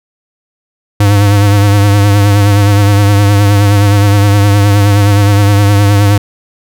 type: tone with vibrato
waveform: square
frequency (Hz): 101.5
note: G#2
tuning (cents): -39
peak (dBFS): -5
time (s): 1-6.18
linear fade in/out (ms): 5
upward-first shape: triangle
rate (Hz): 9.6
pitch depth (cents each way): 47
effects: none